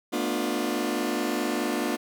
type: chord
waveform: sawtooth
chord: B half-diminished seventh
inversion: third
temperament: just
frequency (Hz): 222.2 / 246.9 / 296.3 / 355.6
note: A3 / B3 / D4 / F4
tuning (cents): +17 / 0 / +15 / +31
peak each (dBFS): -29 / -27 / -26 / -27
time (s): 0.12-1.97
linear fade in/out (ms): 20
effects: none